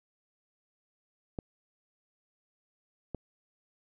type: clicks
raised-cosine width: 2 ms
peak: -22 / -22 dBFS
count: 2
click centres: 1.388 / 3.147 s
effects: none